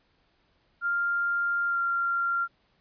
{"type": "tone with pitch glide", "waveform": "sine", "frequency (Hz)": [1396.9, 1383.3], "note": ["F6", "F6"], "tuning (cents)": [0, -17], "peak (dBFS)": -24, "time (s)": [0.81, 2.48], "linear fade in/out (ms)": 50, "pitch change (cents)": -17, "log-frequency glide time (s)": [1.67, 1.78], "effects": ["pink hiss -68 dBFS RMS until 2.8 s", "resampled to 11025 Hz"]}